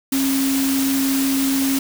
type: tone in noise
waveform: sine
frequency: 270 Hz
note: C#4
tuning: 45 cents flat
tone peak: -17 dBFS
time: 0.12-1.79 s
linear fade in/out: 5 ms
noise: white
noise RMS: -25 dBFS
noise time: 0.12-1.79 s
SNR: +5 dB
effects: none